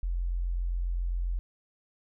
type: tone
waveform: sine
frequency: 43.74 Hz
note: F1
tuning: 3 cents sharp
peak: -27 dBFS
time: 0.03-1.39 s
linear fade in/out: 0 ms
effects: none